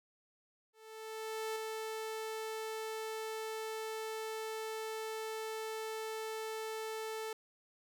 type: tone with ADSR envelope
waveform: sawtooth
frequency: 440 Hz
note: A4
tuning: in tune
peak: -32 dBFS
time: 0.73-7.33 s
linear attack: 830 ms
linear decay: 3 ms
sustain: -3 dB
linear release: 3 ms
effects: none